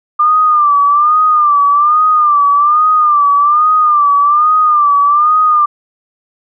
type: tone with vibrato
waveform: sine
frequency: 1194 Hz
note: D6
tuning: 28 cents sharp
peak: -6 dBFS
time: 0.19-5.66 s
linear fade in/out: 10 ms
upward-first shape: sine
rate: 1.2 Hz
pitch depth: 79 cents each way
effects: none